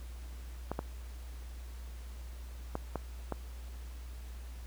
clicks, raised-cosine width 1 ms, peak -20 dBFS, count 5, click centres 0.716 / 0.791 / 2.754 / 2.957 / 3.323 s, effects added 60 Hz sine -42 dBFS peak until 4.66 s + pink hiss -57 dBFS RMS until 4.66 s

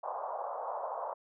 pink band-pass noise, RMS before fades -38 dBFS, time 0.03-1.14 s, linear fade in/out 10 ms, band 550 to 1100 Hz, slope 48 dB/octave, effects none

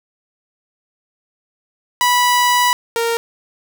sawtooth tone pair in turn, 982 / 463.4 Hz, B5 / A#4, -10 / -10 cents, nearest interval octave + minor second, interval 1300 cents, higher first, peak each -8 / -12 dBFS, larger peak first, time 2.01-2.73 / 2.96-3.17 s, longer first, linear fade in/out 0 ms, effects none

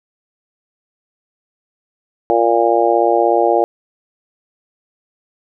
harmonic tone, 116.54 Hz, A#2, in tune, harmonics 3 / 4 / 5 / 6 / 7, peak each -17 / -17 / -17 / -17 / -17 dBFS, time 2.3-3.64 s, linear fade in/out 0 ms, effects none

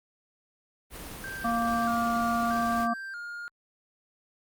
pink noise, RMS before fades -41 dBFS, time 0.9-2.88 s, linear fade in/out 50 ms
triangle tone with vibrato, 1494 Hz, F#6, 16 cents sharp, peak -34 dBFS, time 1.24-3.48 s, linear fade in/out 0 ms, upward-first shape square, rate 0.79 Hz, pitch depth 92 cents each way
harmonic tone, 233.1 Hz, A#3, in tune, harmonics 1 / 3 / 5, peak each -29 / -29 / -29 dBFS, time 1.44-2.94 s, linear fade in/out 10 ms
effects Opus 32 kbps

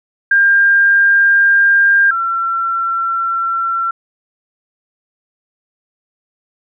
sine tone pair in turn, 1601 / 1354.5 Hz, G6 / E6, +36 / +47 cents, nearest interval minor third, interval 289 cents, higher first, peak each -7 / -14 dBFS, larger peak first, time 0.31-2.11 / 2.11-3.91 s, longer neither, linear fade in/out 5 ms, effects none

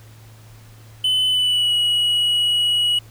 triangle tone with pitch glide, 3022 to 2916 Hz, F#7 to F#7, +36 to -26 cents, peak -14 dBFS, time 1.04-2.99 s, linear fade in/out 5 ms, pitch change -62 cents, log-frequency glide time 1.28-1.73 s, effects added 110 Hz sine -42 dBFS peak until 3.1 s + pink hiss -50 dBFS RMS until 3.1 s

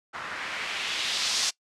blue noise with low-pass filter sweep, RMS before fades -30 dBFS, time 0.13-1.51 s, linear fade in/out 20 ms, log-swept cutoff 1300 to 5700 Hz, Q 1.5, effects noise-tail reverb RT60 0.1 s tail -22 dB re dry + low-pass 10000 Hz 12 dB/octave

